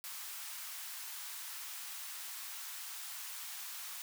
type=high-pass noise; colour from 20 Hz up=white; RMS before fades=-45 dBFS; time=0.04-4.02 s; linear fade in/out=0 ms; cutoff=870 Hz; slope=24 dB/octave; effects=none